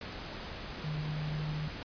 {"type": "tone in noise", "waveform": "sine", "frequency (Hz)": 152, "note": "D#3", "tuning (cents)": -40, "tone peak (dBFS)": -33, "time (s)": [0.84, 1.68], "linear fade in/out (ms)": 2, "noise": "pink", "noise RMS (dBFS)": -42, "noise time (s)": [0.01, 1.83], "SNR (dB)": 6, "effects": ["resampled to 11025 Hz"]}